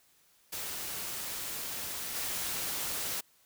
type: noise with level steps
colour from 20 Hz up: white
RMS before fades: -38 / -35 dBFS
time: 0.52-3.21 s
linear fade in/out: 10 ms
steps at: 2.14 s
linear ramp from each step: 20 ms
effects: white hiss -66 dBFS RMS until 3.45 s